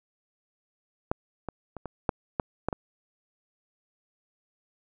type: clicks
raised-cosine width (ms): 1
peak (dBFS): -11 / -19 / -24 / -21 / -9 / -11 / -12 / -16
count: 8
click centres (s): 1.115 / 1.487 / 1.767 / 1.857 / 2.092 / 2.398 / 2.686 / 2.728
effects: none